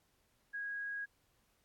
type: tone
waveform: sine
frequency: 1647 Hz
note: G#6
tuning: 15 cents flat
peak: -38 dBFS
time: 0.53-1.06 s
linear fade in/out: 20 ms
effects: pink hiss -75 dBFS RMS until 1.64 s + AAC 64 kbps